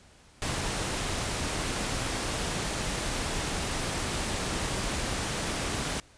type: noise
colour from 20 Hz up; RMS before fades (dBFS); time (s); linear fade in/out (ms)
pink; -31; 0.42-6; 0
effects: pink hiss -57 dBFS RMS until 6.17 s + resampled to 22050 Hz